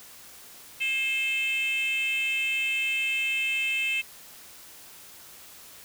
sine tone with frequency modulation, 2623 Hz, E7, 9 cents flat, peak -22 dBFS, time 0.8-4.02 s, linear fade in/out 20 ms, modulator 495 Hz, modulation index 0.71, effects tanh soft clip ceiling -23 dBFS + white hiss -48 dBFS RMS until 5.84 s

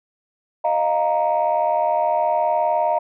sine chord, Eb suspended second, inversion none, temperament equal with one note detuned, 619 / 698.5 / 932.3 Hz, Eb5 / F5 / Bb5, -9 / 0 / 0 cents, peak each -20 dBFS, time 0.64-2.99 s, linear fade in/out 10 ms, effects tanh soft clip ceiling -10 dBFS

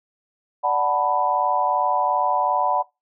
sine chord, B minor seventh, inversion first, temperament equal with one note detuned, 587.3 / 740 / 885.1 / 987.8 Hz, D5 / F#5 / A5 / B5, 0 / 0 / +10 / 0 cents, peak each -26 / -22 / -25 / -22 dBFS, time 0.63-2.83 s, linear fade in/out 20 ms, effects noise-tail reverb RT60 0.2 s tail -20 dB re dry

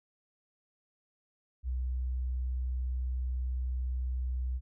sine tone, 63 Hz, B1, 35 cents sharp, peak -30 dBFS, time 1.63-4.61 s, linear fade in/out 50 ms, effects none

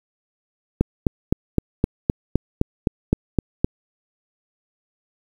click train, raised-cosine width 3 ms, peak -3 dBFS, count 12, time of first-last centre 0.81-3.645 s, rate 3.88 Hz, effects 7-bit

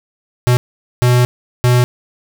square tone bursts at uneven times, 123.47 Hz, B2, in tune, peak -9 dBFS, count 3, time 0.47-0.57 / 1.02-1.25 / 1.64-1.84 s, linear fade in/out 0 ms, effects none

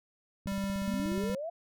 click train, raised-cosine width 5 ms, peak -30 dBFS, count 15, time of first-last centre 0.46-1.298 s, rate 16.7 Hz
square tone, 196.5 Hz, G3, 4 cents sharp, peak -32 dBFS, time 0.47-1.35 s, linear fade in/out 2 ms
sine exponential sweep, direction up, 209.9 to 698.5 Hz, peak -34 dBFS, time 0.86-1.5 s, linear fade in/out 10 ms
effects none

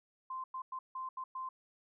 sine tone bursts at uneven times, 1041 Hz, C6, 9 cents flat, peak -38 dBFS, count 6, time 0.3-0.44 / 0.54-0.62 / 0.72-0.79 / 0.95-1.09 / 1.17-1.24 / 1.35-1.49 s, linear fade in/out 5 ms, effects none

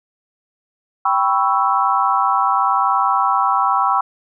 sine chord, C# half-diminished seventh, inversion second, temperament equal, 784 / 987.8 / 1108.7 / 1318.5 Hz, G5 / B5 / C#6 / E6, 0 / 0 / 0 / 0 cents, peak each -19 dBFS, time 1.05-4.01 s, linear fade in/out 5 ms, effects none

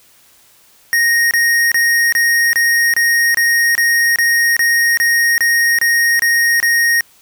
square tone bursts, 1864.7 Hz, A#6, in tune, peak -11 dBFS, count 15, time 0.93-7.008 s, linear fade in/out 0 ms, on 380 ms, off 27 ms, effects white hiss -49 dBFS RMS until 7.21 s

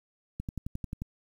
click train, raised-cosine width 5 ms, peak -22 dBFS, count 8, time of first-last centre 0.4-1.019 s, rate 11.3 Hz, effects 9-bit

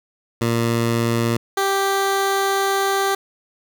15% pulse tone pair in turn, 116.5 / 391.9 Hz, A#2 / G4, -1 / 0 cents, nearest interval octave + major sixth, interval 2101 cents, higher second, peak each -11 dBFS, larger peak neither, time 0.41-1.37 / 1.57-3.15 s, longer second, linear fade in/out 5 ms, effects none

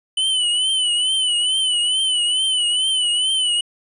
square tone with vibrato, 3000 Hz, F#7, 23 cents sharp, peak -17 dBFS, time 0.17-3.61 s, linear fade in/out 5 ms, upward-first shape triangle, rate 2.3 Hz, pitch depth 87 cents each way, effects resampled to 24000 Hz

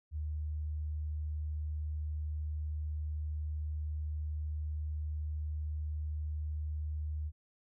sine tone, 76.1 Hz, D#2, 38 cents flat, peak -34 dBFS, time 0.11-7.32 s, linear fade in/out 50 ms, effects none

